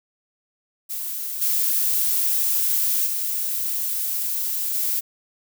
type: noise with level steps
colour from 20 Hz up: violet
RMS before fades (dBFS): -29 / -21 / -25 / -23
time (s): 0.89-5.01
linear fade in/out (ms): 20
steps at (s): 1.41 / 3.06 / 4.74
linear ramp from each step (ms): 10
effects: none